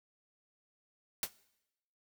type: noise with exponential decay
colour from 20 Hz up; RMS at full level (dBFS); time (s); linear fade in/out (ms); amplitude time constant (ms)
white; -29; 1.23-1.31; 1; 16
effects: noise-tail reverb RT60 0.9 s tail -21 dB re dry